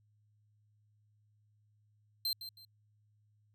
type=tone with echo; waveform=45% pulse; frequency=4132 Hz; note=C8; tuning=22 cents flat; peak=-31 dBFS; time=2.25-2.33 s; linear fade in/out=2 ms; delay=160 ms; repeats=2; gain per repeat=-11 dB; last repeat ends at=2.65 s; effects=added 105 Hz sine -68 dBFS peak until 3.54 s